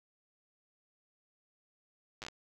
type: slowing click train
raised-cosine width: 0.2 ms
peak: -25 dBFS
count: 6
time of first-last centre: 2.22-2.284 s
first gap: 8 ms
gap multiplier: 1.24
effects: none